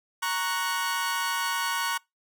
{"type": "chord", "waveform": "sawtooth", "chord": "F# major", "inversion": "first", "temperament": "equal", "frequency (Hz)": [932.3, 1108.7, 1480], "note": ["A#5", "C#6", "F#6"], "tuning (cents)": [0, 0, 0], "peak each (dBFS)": -27, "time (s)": [0.22, 1.98], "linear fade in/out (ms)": 10, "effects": ["noise-tail reverb RT60 0.2 s tail -25 dB re dry"]}